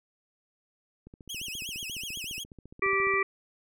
click train, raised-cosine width 3 ms, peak -34 dBFS, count 31, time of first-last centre 1.07-3.139 s, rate 14.5 Hz
sawtooth tone with vibrato, 2896 Hz, F#7, 38 cents flat, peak -32 dBFS, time 1.29-2.44 s, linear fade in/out 10 ms, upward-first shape sine, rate 8.2 Hz, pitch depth 240 cents each way
harmonic tone, 390.3 Hz, G4, 8 cents flat, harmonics 1 / 3 / 5 / 6, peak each -29 / -29 / -29 / -29 dBFS, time 2.82-3.23 s, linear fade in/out 5 ms
effects none

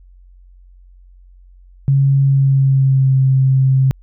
sine tone with pitch glide, 137.4 to 132.8 Hz, C#3 to C3, -15 to +26 cents, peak -9 dBFS, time 1.88-3.91 s, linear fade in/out 0 ms, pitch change -59 cents, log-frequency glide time 2.23-3.17 s, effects added 45 Hz sine -41 dBFS peak until 4.02 s

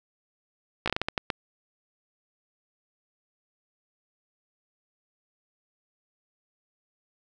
slowing click train, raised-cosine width 0.3 ms, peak -10 dBFS, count 9, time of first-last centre 0.86-1.302 s, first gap 16 ms, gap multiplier 1.34, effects none

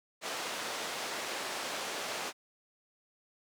pink band-pass noise, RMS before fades -38 dBFS, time 0.21-2.33 s, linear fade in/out 50 ms, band 460 to 7400 Hz, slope 12 dB/octave, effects none

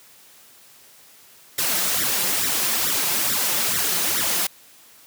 white noise with flanger, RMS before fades -22 dBFS, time 1.58-4.47 s, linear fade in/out 5 ms, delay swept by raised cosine 0.53 to 5.83 ms, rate 2.3 Hz, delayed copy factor +0.9, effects white hiss -50 dBFS RMS until 5.06 s + high-pass 100 Hz 12 dB/octave

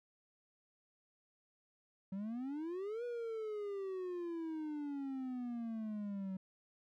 triangle exponential two-way sweep, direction up then down, 187.2 to 487.6 to 187.2 Hz, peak -37 dBFS, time 2.12-6.37 s, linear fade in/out 5 ms, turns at 3.04 s, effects none

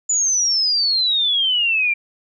sine exponential sweep, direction down, 7040 to 2349 Hz, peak -15 dBFS, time 0.09-1.94 s, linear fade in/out 10 ms, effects none

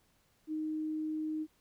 sine tone, 310.8 Hz, D#4, 2 cents flat, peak -33 dBFS, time 0.47-1.47 s, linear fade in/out 50 ms, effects pink hiss -71 dBFS RMS until 1.6 s

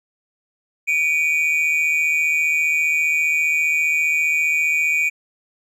triangle tone pair together, 2300 / 2455 Hz, D7 / D#7, -37 / -24 cents, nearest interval minor second, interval 113 cents, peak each -18 / -17 dBFS, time 0.87-5.1 s, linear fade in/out 20 ms, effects none

